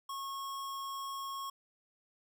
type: tone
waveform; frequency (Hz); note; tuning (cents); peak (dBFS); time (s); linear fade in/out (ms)
square; 1093; C#6; -25; -39; 0.09-1.5; 5
effects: none